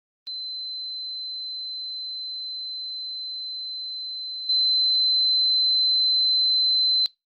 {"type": "tone with level steps", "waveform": "sine", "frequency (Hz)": 4062, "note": "B7", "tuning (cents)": 48, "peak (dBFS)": [-30, -18], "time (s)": [0.27, 7.06], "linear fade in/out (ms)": 0, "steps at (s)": 4.49, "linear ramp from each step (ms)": 5, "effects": ["noise-tail reverb RT60 0.2 s tail -23 dB re dry", "Opus 24 kbps"]}